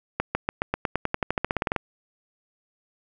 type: accelerating click train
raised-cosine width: 0.5 ms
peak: -8 dBFS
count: 19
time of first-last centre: 0.2-1.763 s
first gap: 150 ms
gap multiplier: 0.93
effects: none